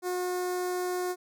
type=tone with notch filter; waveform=sawtooth; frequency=361.4 Hz; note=F#4; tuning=41 cents flat; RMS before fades=-31 dBFS; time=0.02-1.16 s; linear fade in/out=50 ms; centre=2900 Hz; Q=0.84; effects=none